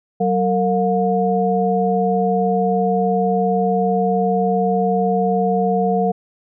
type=tone cluster; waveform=sine; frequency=188.5 / 457.7 / 715 Hz; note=F#3 / A#4 / F5; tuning=+32 / -32 / +41 cents; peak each=-19 dBFS; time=0.2-6.12 s; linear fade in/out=10 ms; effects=none